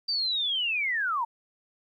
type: linear sweep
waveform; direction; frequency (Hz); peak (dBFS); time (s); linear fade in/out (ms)
sine; down; 4699 to 880; -25; 0.08-1.25; 10
effects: 11-bit